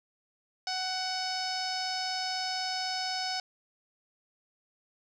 sawtooth tone with low-pass filter, 746 Hz, F#5, 14 cents sharp, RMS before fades -33 dBFS, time 0.67-3.4 s, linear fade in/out 2 ms, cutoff 5100 Hz, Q 7.8, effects none

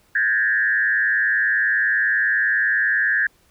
sine tone with frequency modulation, 1700 Hz, G#6, 40 cents sharp, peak -16 dBFS, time 0.15-3.27 s, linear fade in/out 5 ms, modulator 110 Hz, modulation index 1.2, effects pink hiss -59 dBFS RMS until 3.5 s

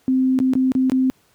sine tone with dropouts, 260 Hz, C4, 11 cents flat, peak -14 dBFS, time 0.08-1.1 s, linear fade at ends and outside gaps 0 ms, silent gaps 0.389-0.401 / 0.535-0.553 / 0.719-0.751 / 0.898-0.919 s, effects pink hiss -59 dBFS RMS until 1.34 s + high-pass 80 Hz 12 dB/octave

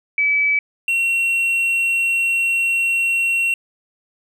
sine / triangle tone pair in turn, 2294 / 2730 Hz, D7 / F7, -41 / -40 cents, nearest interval minor third, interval 301 cents, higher second, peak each -14 dBFS, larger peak neither, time 0.18-0.59 / 0.88-3.54 s, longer second, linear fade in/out 2 ms, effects none

